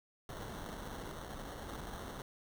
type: noise with sample-and-hold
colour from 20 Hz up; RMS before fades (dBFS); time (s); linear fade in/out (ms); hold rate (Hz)
pink; -45; 0.29-2.22; 2; 2450
effects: none